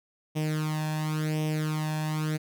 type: tone with flanger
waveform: sawtooth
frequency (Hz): 154.6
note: D#3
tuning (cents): -11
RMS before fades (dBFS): -29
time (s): 0.35-2.38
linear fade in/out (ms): 20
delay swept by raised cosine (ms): 0.34 to 1.18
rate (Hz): 0.93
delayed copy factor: +0.75
effects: none